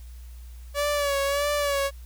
sawtooth tone with vibrato, 570 Hz, C#5, 48 cents sharp, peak -19 dBFS, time 0.74-1.91 s, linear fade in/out 50 ms, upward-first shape sine, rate 1.6 Hz, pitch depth 50 cents each way, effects added 60 Hz sine -39 dBFS peak until 2.05 s + white hiss -57 dBFS RMS until 2.05 s

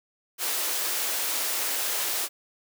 white high-pass noise, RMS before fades -28 dBFS, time 0.38-2.29 s, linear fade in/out 50 ms, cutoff 320 Hz, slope 24 dB/octave, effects none

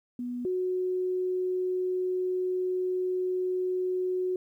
sine tone pair in turn, 245.2 / 367.4 Hz, B3 / F#4, -12 / -12 cents, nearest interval perfect fifth, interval 700 cents, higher second, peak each -31 / -26 dBFS, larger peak second, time 0.19-0.45 / 0.45-4.36 s, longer second, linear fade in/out 2 ms, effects 11-bit

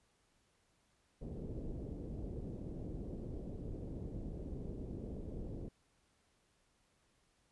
pink low-pass noise, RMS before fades -44 dBFS, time 1.21-5.69 s, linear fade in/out 10 ms, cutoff 470 Hz, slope 24 dB/octave, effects pink hiss -75 dBFS RMS until 7.51 s + resampled to 24000 Hz

